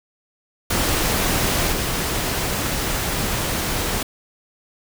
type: noise with level steps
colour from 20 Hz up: pink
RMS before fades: -20 / -23 dBFS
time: 0.7-4.03 s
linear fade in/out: 5 ms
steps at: 1.72 s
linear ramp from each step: 2 ms
effects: none